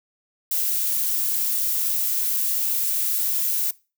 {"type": "noise", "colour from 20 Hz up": "violet", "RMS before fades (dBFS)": -23, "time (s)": [0.51, 3.71], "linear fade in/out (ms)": 5, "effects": ["noise-tail reverb RT60 0.3 s tail -21 dB re dry"]}